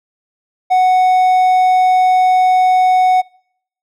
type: tone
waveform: triangle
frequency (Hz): 740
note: F#5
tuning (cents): 0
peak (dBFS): -6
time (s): 0.7-3.22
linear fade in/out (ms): 20
effects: noise-tail reverb RT60 0.7 s tail -26 dB re dry